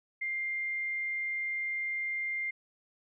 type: tone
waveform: sine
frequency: 2100 Hz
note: C7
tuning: 6 cents sharp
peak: -31 dBFS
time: 0.21-2.51 s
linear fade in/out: 10 ms
effects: none